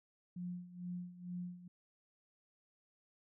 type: tone with tremolo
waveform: sine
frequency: 177.9 Hz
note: F3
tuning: 32 cents sharp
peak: -39 dBFS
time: 0.36-1.68 s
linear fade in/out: 5 ms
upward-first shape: sine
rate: 2.2 Hz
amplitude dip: 80%
effects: none